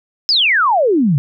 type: exponential sweep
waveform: sine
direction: down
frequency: 5274 to 130.81 Hz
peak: -10 dBFS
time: 0.29-1.18 s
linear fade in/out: 0 ms
effects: none